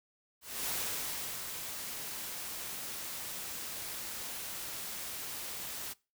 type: noise with ADSR envelope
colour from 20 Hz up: white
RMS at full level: -35 dBFS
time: 0.41-5.94 s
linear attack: 260 ms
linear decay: 750 ms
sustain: -6 dB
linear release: 22 ms
effects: noise-tail reverb RT60 0.3 s tail -23 dB re dry